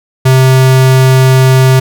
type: tone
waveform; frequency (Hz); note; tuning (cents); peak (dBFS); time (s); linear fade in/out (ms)
square; 130.81; C3; 0; -4; 0.25-1.8; 10
effects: none